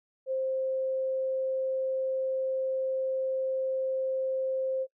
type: tone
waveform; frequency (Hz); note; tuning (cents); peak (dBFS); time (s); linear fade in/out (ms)
sine; 526; C5; +9; -27; 0.26-4.87; 50
effects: noise-tail reverb RT60 0.1 s tail -22 dB re dry